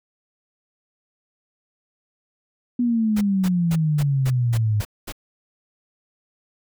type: exponential sweep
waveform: sine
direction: down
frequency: 246.9 to 103.2 Hz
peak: -17 dBFS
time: 2.79-4.81 s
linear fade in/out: 5 ms
type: noise bursts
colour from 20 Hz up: pink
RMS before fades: -32 dBFS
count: 8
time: 3.16-5.124 s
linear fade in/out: 10 ms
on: 53 ms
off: 220 ms
effects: none